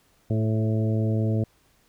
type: harmonic tone with a mistuned harmonic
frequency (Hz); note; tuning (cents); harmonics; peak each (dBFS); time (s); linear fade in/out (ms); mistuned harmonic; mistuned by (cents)
110; A2; 0; 1 / 2 / 3 / 4 / 5 / 6; -22 / -28 / -32 / -34 / -36 / -38; 0.3-1.44; 5; 4; -18
effects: pink hiss -63 dBFS RMS until 1.88 s